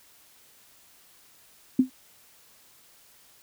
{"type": "tone with exponential decay", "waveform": "sine", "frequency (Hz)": 258.2, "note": "C4", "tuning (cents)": -23, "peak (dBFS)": -12, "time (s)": [1.79, 1.9], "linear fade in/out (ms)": 5, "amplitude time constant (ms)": 23, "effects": ["white hiss -57 dBFS RMS until 3.42 s"]}